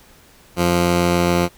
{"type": "tone pair together", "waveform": "10% pulse", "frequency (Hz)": [87.31, 174.61], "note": ["F2", "F3"], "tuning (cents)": [0, 0], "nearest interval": "octave", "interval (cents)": 1200, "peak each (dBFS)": -11, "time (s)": [0.56, 1.49], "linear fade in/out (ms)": 50, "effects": ["pink hiss -49 dBFS RMS until 1.57 s"]}